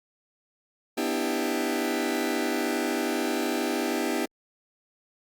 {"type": "chord", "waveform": "sawtooth", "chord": "E minor seventh", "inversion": "second", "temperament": "just", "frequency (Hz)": [247.2, 296.7, 329.6, 395.6], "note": ["B3", "D4", "E4", "G4"], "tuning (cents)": [2, 18, 0, 16], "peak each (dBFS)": -27, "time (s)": [0.97, 4.26], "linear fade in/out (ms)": 10, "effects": ["Opus 48 kbps"]}